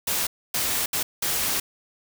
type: noise bursts at uneven times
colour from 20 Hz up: white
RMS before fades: -25 dBFS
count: 4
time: 0.07-0.27 / 0.54-0.86 / 0.93-1.03 / 1.22-1.6 s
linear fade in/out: 5 ms
effects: none